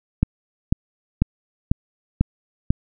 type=click train; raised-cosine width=5 ms; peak=-3 dBFS; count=6; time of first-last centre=0.23-2.705 s; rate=2.02 Hz; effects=none